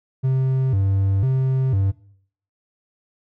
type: tone with vibrato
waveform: triangle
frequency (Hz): 113.3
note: A#2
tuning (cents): -49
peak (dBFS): -14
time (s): 0.23-1.92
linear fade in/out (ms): 20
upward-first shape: square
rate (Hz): 1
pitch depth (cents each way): 260
effects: noise-tail reverb RT60 0.6 s tail -19 dB re dry